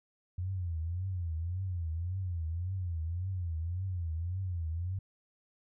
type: tone with vibrato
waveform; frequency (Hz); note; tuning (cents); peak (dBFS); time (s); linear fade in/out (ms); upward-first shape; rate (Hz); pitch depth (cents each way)
sine; 87.31; F2; 0; -32; 0.38-4.99; 5; triangle; 1.8; 180
effects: none